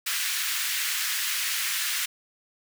pink high-pass noise, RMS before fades -28 dBFS, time 0.06-2.06 s, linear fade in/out 10 ms, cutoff 1600 Hz, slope 24 dB/octave, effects none

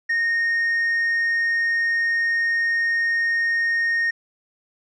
sine tone with tanh clipping, 1850 Hz, A#6, 14 cents flat, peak -19 dBFS, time 0.09-4.11 s, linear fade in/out 10 ms, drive 2 dB, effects none

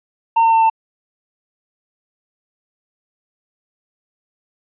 triangle tone with pitch steps, 913 / 906.7 / 900.4 / 894.2 Hz, A#5 / A#5 / A5 / A5, -36 / -48 / +40 / +28 cents, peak -8 dBFS, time 0.36-0.7 s, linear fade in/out 10 ms, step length 85 ms, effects resampled to 8000 Hz

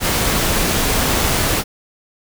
pink noise, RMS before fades -17 dBFS, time 0-1.64 s, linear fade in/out 50 ms, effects none

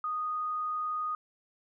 sine tone, 1239 Hz, D#6, 8 cents flat, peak -30 dBFS, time 0.04-1.15 s, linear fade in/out 2 ms, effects none

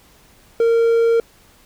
triangle tone, 461.2 Hz, A#4, 19 cents flat, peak -10 dBFS, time 0.6-1.2 s, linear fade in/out 2 ms, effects pink hiss -51 dBFS RMS until 1.65 s

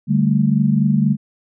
sine chord, D suspended fourth, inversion none, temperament equal, 146.83 / 196 / 220 Hz, D3 / G3 / A3, 0 / 0 / 0 cents, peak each -17 dBFS, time 0.07-1.17 s, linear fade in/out 50 ms, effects none

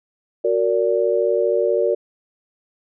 sine chord, Gb augmented, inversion none, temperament just, 370 / 462.5 / 578.1 Hz, Gb4 / Bb4 / D5, 0 / -14 / -27 cents, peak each -21 / -19 / -20 dBFS, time 0.44-1.95 s, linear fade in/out 10 ms, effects none

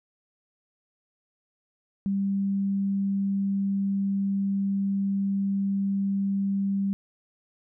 sine tone, 197 Hz, G3, 9 cents sharp, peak -23 dBFS, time 2.06-6.93 s, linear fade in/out 0 ms, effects none

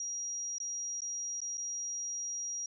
sine tone with dropouts, 5720 Hz, F8, 41 cents sharp, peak -35 dBFS, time 0-2.66 s, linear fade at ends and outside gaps 2 ms, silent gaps 0.583-0.601 / 1.006-1.018 / 1.404-1.416 / 1.573-1.579 s, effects none

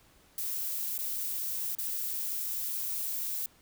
violet noise with dropouts, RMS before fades -34 dBFS, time 0.38-3.46 s, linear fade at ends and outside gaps 1 ms, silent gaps 0.979-0.989 / 1.751-1.785 s, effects pink hiss -62 dBFS RMS until 3.61 s

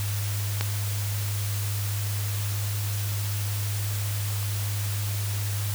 click, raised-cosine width 0.2 ms, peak -9 dBFS, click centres 0.61 s, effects added 102 Hz sine -26 dBFS peak until 5.74 s + white hiss -35 dBFS RMS until 5.74 s

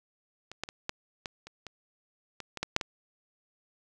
clicks, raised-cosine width 0.2 ms, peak -25 / -15 / -24 / -14 / -18 / -28 / -24 / -22 / -20 / -13 / -6 / -16 dBFS, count 12, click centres 0.516 / 0.636 / 0.689 / 0.894 / 1.258 / 1.47 / 1.667 / 2.403 / 2.573 / 2.63 / 2.764 / 2.812 s, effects none

